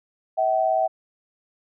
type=tone pair together; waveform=sine; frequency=645 / 762.1 Hz; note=E5 / G5; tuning=-38 / -49 cents; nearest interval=minor third; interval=289 cents; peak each=-21 dBFS; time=0.37-0.88 s; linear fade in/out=20 ms; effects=none